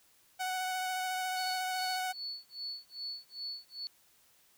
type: tone with vibrato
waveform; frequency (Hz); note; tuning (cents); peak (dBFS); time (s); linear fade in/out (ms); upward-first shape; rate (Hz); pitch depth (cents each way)
sawtooth; 743; F#5; +7; -29; 0.39-2.13; 20; sine; 14; 14
type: tone with tremolo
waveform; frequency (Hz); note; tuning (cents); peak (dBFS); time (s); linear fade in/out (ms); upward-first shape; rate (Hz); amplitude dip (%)
sine; 4435; C#8; 0; -36; 1.37-3.87; 0; sine; 2.5; 100
effects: white hiss -66 dBFS RMS until 4.57 s